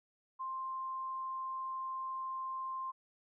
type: tone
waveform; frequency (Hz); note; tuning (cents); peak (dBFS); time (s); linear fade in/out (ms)
sine; 1051; C6; +7; -37; 0.39-2.92; 20
effects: none